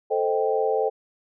sine chord, A half-diminished seventh, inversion none, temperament equal, 440 / 523.3 / 622.3 / 784 Hz, A4 / C5 / Eb5 / G5, 0 / 0 / 0 / 0 cents, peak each -23 / -26 / -29 / -27 dBFS, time 0.1-0.9 s, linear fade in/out 20 ms, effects none

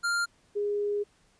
square / sine tone pair in turn, 1396.9 / 411.2 Hz, F6 / G#4, 0 / -17 cents, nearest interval octave + major sixth, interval 2117 cents, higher first, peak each -26 dBFS, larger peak neither, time 0.03-0.26 / 0.55-1.04 s, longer second, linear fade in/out 20 ms, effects pink hiss -65 dBFS RMS until 1.39 s + resampled to 22050 Hz

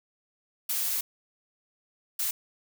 blue noise bursts at uneven times, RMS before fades -29 dBFS, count 2, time 0.69-1.01 / 2.19-2.31 s, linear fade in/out 5 ms, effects none

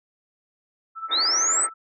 sine tone with tremolo, 1321 Hz, E6, 3 cents sharp, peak -26 dBFS, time 0.95-1.74 s, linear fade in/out 50 ms, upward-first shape sine, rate 13 Hz, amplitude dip 75%
white band-pass noise, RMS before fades -35 dBFS, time 1.08-1.7 s, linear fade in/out 50 ms, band 280 to 2200 Hz, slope 96 dB/octave
sine linear sweep, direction up, 3520 to 8440 Hz, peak -19 dBFS, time 1.11-1.67 s, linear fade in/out 20 ms
effects none

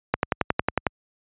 click train, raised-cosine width 0.5 ms, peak -4 dBFS, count 9, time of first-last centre 0.14-0.867 s, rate 11 Hz, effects high-pass 60 Hz 12 dB/octave + resampled to 8000 Hz

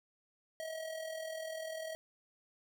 square tone with amplitude modulation, 640 Hz, D#5, 49 cents sharp, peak -38 dBFS, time 0.6-1.95 s, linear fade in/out 0 ms, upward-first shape sine, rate 40.1 Hz, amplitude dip 55%, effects none

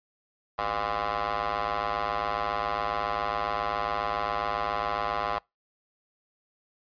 15% pulse ring-modulated tone, 107.3 Hz, A2, 43 cents flat, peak -18 dBFS, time 0.58-5.39 s, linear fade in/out 10 ms, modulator 920 Hz, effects noise-tail reverb RT60 0.2 s tail -25 dB re dry + resampled to 11025 Hz

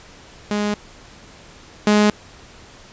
sawtooth tone pair in turn, 207.7 / 209.4 Hz, G#3 / G#3, 0 / +15 cents, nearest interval unison, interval 15 cents, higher second, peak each -15 / -8 dBFS, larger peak second, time 0.51-0.74 / 1.87-2.1 s, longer neither, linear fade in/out 2 ms, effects pink hiss -44 dBFS RMS until 2.92 s + resampled to 16000 Hz

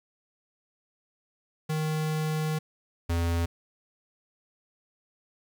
square tone pair in turn, 155.56 / 84.67 Hz, D#3 / E2, 0 / +47 cents, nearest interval major seventh, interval 1053 cents, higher first, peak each -27 / -25 dBFS, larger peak second, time 1.69-2.59 / 3.09-3.46 s, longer first, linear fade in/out 10 ms, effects 10-bit

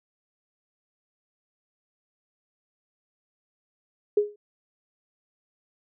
sine tone with exponential decay, 415.3 Hz, G#4, in tune, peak -14 dBFS, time 4.17-4.36 s, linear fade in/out 5 ms, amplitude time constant 41 ms, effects none

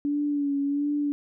sine tone with vibrato, 286.4 Hz, D4, 43 cents flat, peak -23 dBFS, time 0.05-1.12 s, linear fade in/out 0 ms, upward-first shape sine, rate 1.4 Hz, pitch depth 37 cents each way, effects none

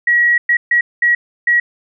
sine tone bursts at uneven times, 1913 Hz, A#6, 44 cents sharp, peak -9 dBFS, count 5, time 0.07-0.38 / 0.49-0.57 / 0.71-0.81 / 1.02-1.15 / 1.47-1.6 s, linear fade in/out 5 ms, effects none

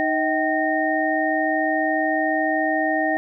sine tone cluster, 311.1 / 636 / 770 / 1843 Hz, D#4 / D#5 / G5 / A#6, 0 / +38 / -31 / -20 cents, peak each -24 dBFS, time 0-3.17 s, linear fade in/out 0 ms, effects none

